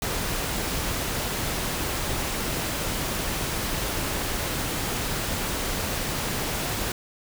pink noise, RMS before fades -28 dBFS, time 0.02-6.92 s, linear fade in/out 2 ms, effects none

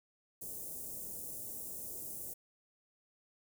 white band-stop noise, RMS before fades -44 dBFS, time 0.41-2.34 s, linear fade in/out 10 ms, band 590 to 7700 Hz, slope 24 dB/octave, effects none

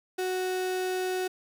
35% pulse tone, 370 Hz, F#4, in tune, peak -26 dBFS, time 0.18-1.28 s, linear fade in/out 10 ms, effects none

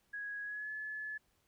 sine tone with pitch glide, 1661.2 to 1718.8 Hz, G#6 to A6, 0 to -41 cents, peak -39 dBFS, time 0.13-1.18 s, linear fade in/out 10 ms, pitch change +59 cents, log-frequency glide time 0.43-0.71 s, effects pink hiss -75 dBFS RMS until 1.47 s

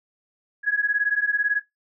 sine beating tone pair, 1661.2 / 1679.2 Hz, G#6 / G#6, 0 / +19 cents, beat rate 18 Hz, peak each -23 / -22 dBFS, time 0.63-1.62 s, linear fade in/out 50 ms, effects noise-tail reverb RT60 0.2 s tail -24 dB re dry

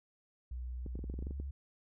sine tone with pitch glide, 61.74 to 68.9 Hz, B1 to C#2, 0 to -10 cents, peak -38 dBFS, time 0.51-1.51 s, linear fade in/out 5 ms, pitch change +190 cents, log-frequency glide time 1.11-1.32 s
clicks, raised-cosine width 3 ms, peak -31 dBFS, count 11, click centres 0.863 / 0.955 / 0.991 / 1.041 / 1.099 / 1.14 / 1.19 / 1.225 / 1.269 / 1.309 / 1.4 s
effects none

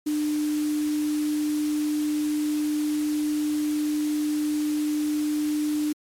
sine tone in noise, 300 Hz, D4, 37 cents sharp, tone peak -22 dBFS, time 0.06-5.93 s, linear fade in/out 10 ms, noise white, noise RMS -38 dBFS, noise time 0.06-5.93 s, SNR +13 dB, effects low-pass 12000 Hz 12 dB/octave + MP3 96 kbps

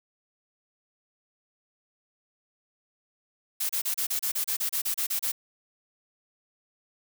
blue noise bursts, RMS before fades -28 dBFS, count 14, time 3.6-5.319 s, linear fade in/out 10 ms, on 94 ms, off 31 ms, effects none

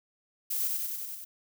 violet noise with echo, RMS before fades -31 dBFS, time 0.5-0.68 s, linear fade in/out 10 ms, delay 95 ms, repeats 6, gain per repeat -2 dB, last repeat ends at 1.25 s, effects none

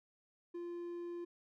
triangle tone, 346.5 Hz, F4, 14 cents flat, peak -39 dBFS, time 0.54-1.25 s, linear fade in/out 10 ms, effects none

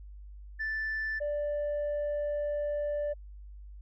sine tone pair in turn, 1760 / 587.3 Hz, A6 / D5, 0 / 0 cents, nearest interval octave + perfect fifth, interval 1900 cents, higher first, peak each -29 / -27 dBFS, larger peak second, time 0.59-1.2 / 1.2-3.14 s, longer second, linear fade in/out 20 ms, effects tanh soft clip ceiling -28 dBFS + added 50 Hz sine -44 dBFS peak until 3.81 s

